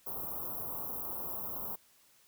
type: band-stop noise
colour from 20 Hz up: white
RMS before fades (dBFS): -39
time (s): 0.06-1.76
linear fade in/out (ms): 10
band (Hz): 1200 to 12000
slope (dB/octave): 48
effects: white hiss -65 dBFS RMS until 2.27 s